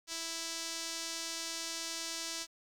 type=tone with band-pass filter; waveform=sawtooth; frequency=329.6 Hz; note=E4; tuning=in tune; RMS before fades=-40 dBFS; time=0.07-2.47 s; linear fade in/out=50 ms; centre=5700 Hz; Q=1.7; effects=10-bit